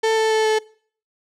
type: tone with pitch steps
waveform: 35% pulse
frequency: 443.9 / 440.8 / 437.8 / 434.8 Hz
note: A4 / A4 / A4 / A4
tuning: +15 / +3 / -9 / -21 cents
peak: -14 dBFS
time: 0.03-0.59 s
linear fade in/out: 10 ms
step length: 140 ms
effects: noise-tail reverb RT60 0.5 s tail -22 dB re dry + low-pass 7000 Hz 12 dB/octave